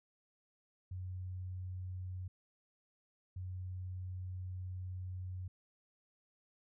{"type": "tone bursts at uneven times", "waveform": "sine", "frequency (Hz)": 91.9, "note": "F#2", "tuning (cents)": -11, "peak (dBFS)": -40, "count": 2, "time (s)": [[0.91, 2.28], [3.36, 5.48]], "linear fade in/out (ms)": 5, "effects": []}